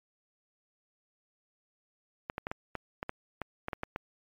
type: clicks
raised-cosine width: 0.5 ms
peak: -19 dBFS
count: 12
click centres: 2.299 / 2.381 / 2.469 / 2.515 / 2.753 / 3.029 / 3.094 / 3.417 / 3.684 / 3.732 / 3.834 / 3.961 s
effects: MP3 96 kbps